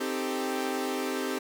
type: chord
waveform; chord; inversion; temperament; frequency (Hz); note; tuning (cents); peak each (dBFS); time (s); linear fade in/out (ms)
sawtooth; A half-diminished seventh; first; equal; 261.6 / 311.1 / 392 / 440; C4 / Eb4 / G4 / A4; 0 / 0 / 0 / 0; -29 / -33 / -29 / -34; 0-1.39; 10
effects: none